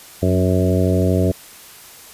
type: harmonic tone with a mistuned harmonic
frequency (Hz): 92.5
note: F#2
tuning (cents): 0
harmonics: 1 / 2 / 3 / 4 / 5 / 6 / 7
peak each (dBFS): -17 / -20 / -22 / -23 / -24 / -25 / -25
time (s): 0.22-1.32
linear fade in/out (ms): 10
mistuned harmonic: 2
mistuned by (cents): -31
effects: white hiss -41 dBFS RMS until 2.13 s + resampled to 32000 Hz